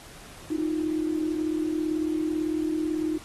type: tone pair together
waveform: sine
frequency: 311.1 / 349.2 Hz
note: D#4 / F4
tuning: 0 / 0 cents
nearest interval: major second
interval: 200 cents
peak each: -25 / -31 dBFS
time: 0.5-3.18 s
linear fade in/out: 10 ms
effects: pink hiss -47 dBFS RMS until 3.24 s + AAC 32 kbps